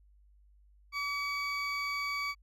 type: tone cluster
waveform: triangle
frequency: 1147 / 2267 / 4601 Hz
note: D6 / C#7 / D8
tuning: -41 / +38 / -36 cents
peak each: -35 / -33 / -40 dBFS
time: 0.92-2.35 s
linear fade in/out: 50 ms
effects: added 50 Hz sine -59 dBFS peak until 2.42 s